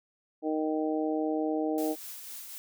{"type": "harmonic tone", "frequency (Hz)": 155.56, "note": "D#3", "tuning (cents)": 0, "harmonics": [2, 3, 4, 5], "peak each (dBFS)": [-29, -33, -35, -37], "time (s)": [0.42, 1.96], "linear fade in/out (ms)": 50}
{"type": "noise with tremolo", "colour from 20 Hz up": "blue", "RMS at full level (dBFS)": -41, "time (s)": [1.78, 2.58], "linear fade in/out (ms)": 0, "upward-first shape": "triangle", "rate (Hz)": 4, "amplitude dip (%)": 40}
{"effects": []}